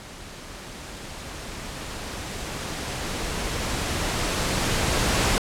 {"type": "noise with level ramp", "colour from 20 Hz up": "pink", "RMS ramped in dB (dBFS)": [-41, -21], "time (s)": [0, 5.38], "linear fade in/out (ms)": 0, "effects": ["low-pass 9000 Hz 12 dB/octave"]}